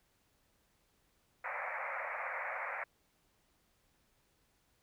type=band-pass noise; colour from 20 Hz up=white; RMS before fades=-40 dBFS; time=1.44-2.84 s; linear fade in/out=5 ms; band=510 to 2300 Hz; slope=96 dB/octave; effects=pink hiss -74 dBFS RMS until 4.82 s